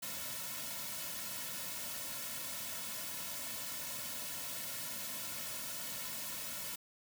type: noise with comb filter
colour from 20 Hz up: white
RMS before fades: -42 dBFS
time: 0.02-6.76 s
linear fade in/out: 10 ms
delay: 2.5 ms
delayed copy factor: -1
effects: none